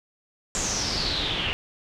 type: noise with low-pass filter sweep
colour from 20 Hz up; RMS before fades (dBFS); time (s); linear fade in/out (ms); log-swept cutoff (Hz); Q
pink; -27; 0.55-1.53; 0; 7200 to 2800; 7.1
effects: none